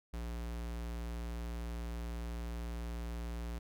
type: tone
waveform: square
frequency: 58.27 Hz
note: A#1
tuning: in tune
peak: -39 dBFS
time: 0.13-3.59 s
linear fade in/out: 10 ms
effects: none